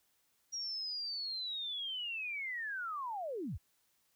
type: linear sweep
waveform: sine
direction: down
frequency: 5680 to 43.84 Hz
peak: -37 dBFS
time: 0.52-3.58 s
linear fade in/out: 20 ms
effects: white hiss -75 dBFS RMS until 4.15 s